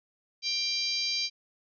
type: harmonic tone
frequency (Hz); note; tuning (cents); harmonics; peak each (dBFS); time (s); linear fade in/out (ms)
790; G5; +13; 3 / 4 / 5 / 6 / 7 / 8; -36 / -38 / -35 / -30 / -38 / -41; 0.42-1.3; 50
effects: none